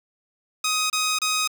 10% pulse tone bursts, 1256 Hz, D#6, 16 cents sharp, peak -13 dBFS, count 3, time 0.64-1.476 s, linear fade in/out 5 ms, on 260 ms, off 28 ms, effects 7-bit

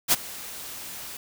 white noise with ADSR envelope, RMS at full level -17 dBFS, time 0.08-1.17 s, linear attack 44 ms, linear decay 29 ms, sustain -21 dB, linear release 3 ms, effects none

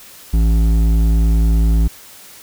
sine tone with hard clipping, 55 Hz, A1, in tune, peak -12 dBFS, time 0.33-1.88 s, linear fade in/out 10 ms, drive 10 dB, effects white hiss -40 dBFS RMS until 2.42 s

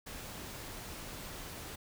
pink noise, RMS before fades -45 dBFS, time 0.06-1.76 s, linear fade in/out 10 ms, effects none

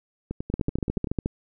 two click trains, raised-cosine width 3 ms, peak -17 / -12 dBFS, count 9 / 11, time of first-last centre 0.31-1.072 / 0.54-1.259 s, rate 10.5 / 13.9 Hz, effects none

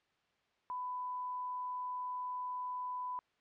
sine tone, 998 Hz, B5, 18 cents sharp, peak -37 dBFS, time 0.7-3.19 s, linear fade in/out 0 ms, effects white hiss -75 dBFS RMS until 3.4 s + low-pass 3000 Hz 12 dB/octave

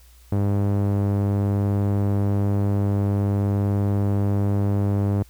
sawtooth tone with low-pass filter, 100.5 Hz, G2, 44 cents sharp, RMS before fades -21 dBFS, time 0.32-5.23 s, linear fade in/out 5 ms, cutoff 720 Hz, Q 0.53, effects added 60 Hz sine -48 dBFS peak until 5.29 s + white hiss -56 dBFS RMS until 5.29 s

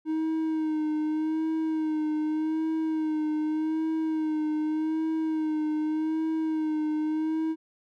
triangle tone with vibrato, 312.7 Hz, D#4, 9 cents sharp, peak -23 dBFS, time 0.05-7.56 s, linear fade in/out 50 ms, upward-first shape sine, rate 0.84 Hz, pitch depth 36 cents each way, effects none

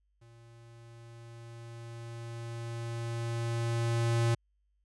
square tone with level ramp, 116.54 Hz, A#2, in tune, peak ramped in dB -55 to -25 dBFS, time 0.21-4.35 s, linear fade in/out 10 ms, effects added 50 Hz sine -70 dBFS peak until 4.84 s + resampled to 24000 Hz

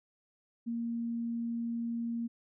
sine tone, 233.1 Hz, A#3, in tune, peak -32 dBFS, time 0.66-2.28 s, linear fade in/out 20 ms, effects none

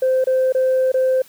sine tone with dropouts, 519 Hz, C5, 14 cents flat, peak -12 dBFS, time 0.02-1.22 s, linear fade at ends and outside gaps 5 ms, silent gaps 0.242-0.27 / 0.524-0.548 / 0.919-0.941 s, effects tanh soft clip ceiling -11 dBFS + white hiss -48 dBFS RMS until 1.28 s

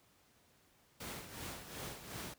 pink noise with tremolo, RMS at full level -44 dBFS, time 1-2.34 s, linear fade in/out 5 ms, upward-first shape sine, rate 2.7 Hz, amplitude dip 60%, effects pink hiss -69 dBFS RMS until 2.38 s + high-pass 60 Hz 12 dB/octave

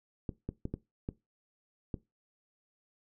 clicks, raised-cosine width 3 ms, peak -22 dBFS, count 6, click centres 0.292 / 0.49 / 0.654 / 0.74 / 1.089 / 1.942 s, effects noise-tail reverb RT60 0.2 s tail -18 dB re dry

